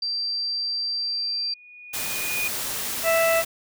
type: tone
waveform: sine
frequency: 4699 Hz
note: D8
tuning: in tune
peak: -24 dBFS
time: 0.02-1.54 s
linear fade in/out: 5 ms
type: tone with exponential growth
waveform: sine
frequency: 2458 Hz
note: D#7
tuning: 22 cents flat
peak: -23 dBFS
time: 1-2.48 s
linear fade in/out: 5 ms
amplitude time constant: 320 ms
type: noise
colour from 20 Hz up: white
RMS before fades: -29 dBFS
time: 1.93-3.45 s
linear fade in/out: 10 ms
type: harmonic tone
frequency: 660 Hz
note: E5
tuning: 2 cents sharp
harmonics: 1 / 2 / 3 / 4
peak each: -19 / -28 / -27 / -28 dBFS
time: 3.03-3.44 s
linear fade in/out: 50 ms
effects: none